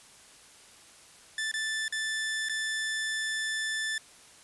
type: tone with dropouts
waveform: sawtooth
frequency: 1760 Hz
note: A6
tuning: in tune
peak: -26 dBFS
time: 1.38-3.98 s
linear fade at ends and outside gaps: 2 ms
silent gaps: 1.515-1.539 / 1.881-1.924 / 2.487-2.495 s
effects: white hiss -54 dBFS RMS until 4.43 s + resampled to 24000 Hz